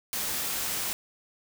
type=noise; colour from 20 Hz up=white; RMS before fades=-31 dBFS; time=0.13-0.93 s; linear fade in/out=0 ms; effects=none